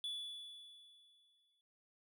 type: tone with exponential decay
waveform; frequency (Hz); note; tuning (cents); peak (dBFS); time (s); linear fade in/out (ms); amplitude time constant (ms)
triangle; 3440; A7; -40; -37; 0.04-1.61; 1; 340
effects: none